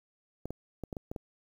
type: clicks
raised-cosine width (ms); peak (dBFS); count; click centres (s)
2; -24; 7; 0.456 / 0.506 / 0.837 / 0.928 / 0.968 / 1.115 / 1.162
effects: 9-bit